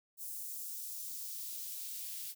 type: noise with high-pass filter sweep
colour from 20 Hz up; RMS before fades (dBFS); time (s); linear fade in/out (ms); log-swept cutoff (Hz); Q
blue; -43; 0.17-2.35; 50; 7800 to 2600; 0.93
effects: none